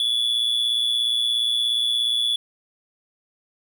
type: tone with amplitude modulation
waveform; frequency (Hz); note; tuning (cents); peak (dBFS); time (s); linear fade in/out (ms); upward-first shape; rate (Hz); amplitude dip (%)
triangle; 3424; A7; -48; -15; 0-2.36; 2; sine; 117; 60
effects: none